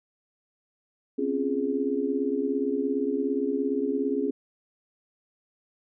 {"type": "chord", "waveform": "sine", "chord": "Db major seventh", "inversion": "third", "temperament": "just", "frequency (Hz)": [259.9, 277.2, 346.5, 415.8], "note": ["C4", "Db4", "F4", "Ab4"], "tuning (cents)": [-11, 0, -14, 2], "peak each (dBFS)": [-31, -28, -34, -28], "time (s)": [1.18, 4.31], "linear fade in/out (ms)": 10, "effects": []}